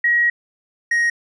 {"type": "tone pair in turn", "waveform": ["sine", "triangle"], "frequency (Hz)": [1900, 1878.2], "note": ["A#6", "A#6"], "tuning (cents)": [33, 13], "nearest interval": "unison", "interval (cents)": 20, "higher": "first", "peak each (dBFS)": -13, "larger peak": "neither", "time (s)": [[0.04, 0.3], [0.91, 1.1]], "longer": "first", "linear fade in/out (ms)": 5, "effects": ["resampled to 22050 Hz"]}